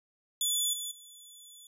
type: tone with level steps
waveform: 15% pulse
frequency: 3458 Hz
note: A7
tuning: 31 cents flat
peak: -20 / -28 / -43 dBFS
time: 0.41-1.67 s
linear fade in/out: 2 ms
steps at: 0.73 / 0.91 s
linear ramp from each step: 5 ms
effects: resampled to 32000 Hz